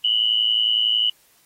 sine tone pair together, 2912 / 3023 Hz, F#7 / F#7, -28 / +36 cents, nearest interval minor second, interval 64 cents, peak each -19 / -20 dBFS, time 0.04-1.1 s, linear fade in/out 5 ms, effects white hiss -58 dBFS RMS until 1.45 s + AAC 48 kbps

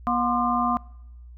harmonic tone with a mistuned harmonic, 240.7 Hz, B3, 44 cents flat, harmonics 1 / 3 / 4 / 5, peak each -26 / -26 / -26 / -26 dBFS, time 0.07-0.77 s, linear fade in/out 0 ms, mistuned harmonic 4, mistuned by +140 cents, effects noise-tail reverb RT60 0.9 s tail -24 dB re dry + added 60 Hz sine -41 dBFS peak until 1.37 s

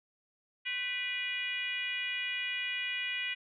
sine tone with frequency modulation, 2436 Hz, D#7, 37 cents flat, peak -32 dBFS, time 0.65-3.35 s, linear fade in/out 20 ms, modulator 460 Hz, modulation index 1.4, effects none

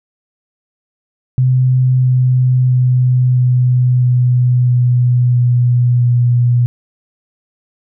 sine tone with pitch steps, 128.1 / 127.14 / 126.19 / 125.25 / 124.31 / 123.38 / 122.46 / 121.54 Hz, C3 / C3 / B2 / B2 / B2 / B2 / B2 / B2, -36 / -49 / +38 / +25 / +12 / -1 / -14 / -27 cents, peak -8 dBFS, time 1.38-6.66 s, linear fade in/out 0 ms, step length 660 ms, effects none

